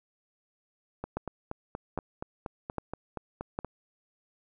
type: two click trains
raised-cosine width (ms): 1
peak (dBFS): -17 / -21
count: 4 / 12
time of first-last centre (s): 1.17-3.589 / 1.04-3.647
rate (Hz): 1.24 / 4.22
effects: none